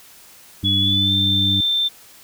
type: harmonic tone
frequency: 98 Hz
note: G2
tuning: in tune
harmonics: 1 / 2 / 3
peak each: -22 / -25 / -27 dBFS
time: 0.63-1.61 s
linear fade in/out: 5 ms
type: tone with pitch glide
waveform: sine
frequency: 3400 to 3567 Hz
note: G#7 to A7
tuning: +40 to +23 cents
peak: -16 dBFS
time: 0.64-1.89 s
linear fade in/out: 20 ms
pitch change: +83 cents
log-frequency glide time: 0.78-1.13 s
effects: white hiss -46 dBFS RMS until 2.23 s